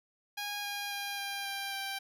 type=tone with pitch steps; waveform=10% pulse; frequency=820 / 812.9 / 805.9 / 799 / 792.1 / 785.2 Hz; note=G#5 / G#5 / G5 / G5 / G5 / G5; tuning=-22 / -37 / +48 / +33 / +18 / +3 cents; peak=-27 dBFS; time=0.37-1.99 s; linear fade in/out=10 ms; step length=270 ms; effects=none